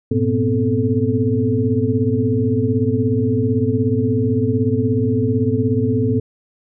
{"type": "tone cluster", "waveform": "sine", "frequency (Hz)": [102.7, 120, 244.4, 260.6, 437.1], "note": ["G#2", "B2", "B3", "C4", "A4"], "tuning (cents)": [-19, -49, -18, -7, -11], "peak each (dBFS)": -21, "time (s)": [0.11, 6.2], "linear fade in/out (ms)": 5, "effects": []}